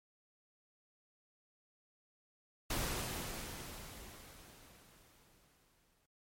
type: noise with exponential decay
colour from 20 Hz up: pink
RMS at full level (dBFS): -36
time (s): 2.7-6.06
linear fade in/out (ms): 5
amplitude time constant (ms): 730
effects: MP3 64 kbps